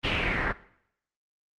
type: noise with low-pass filter sweep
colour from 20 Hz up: pink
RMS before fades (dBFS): -27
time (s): 0.03-0.53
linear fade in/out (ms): 20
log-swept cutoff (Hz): 3100 to 1600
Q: 4.3
effects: noise-tail reverb RT60 0.7 s tail -18 dB re dry + Opus 32 kbps